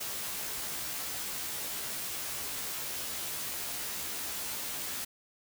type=noise with comb filter; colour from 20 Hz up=white; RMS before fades=-37 dBFS; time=0-5.05 s; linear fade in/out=10 ms; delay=15 ms; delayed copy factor=+0.95; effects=none